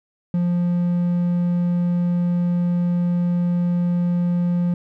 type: tone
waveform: triangle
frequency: 175.2 Hz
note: F3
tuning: 6 cents sharp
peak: -15 dBFS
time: 0.34-4.74 s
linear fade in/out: 2 ms
effects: none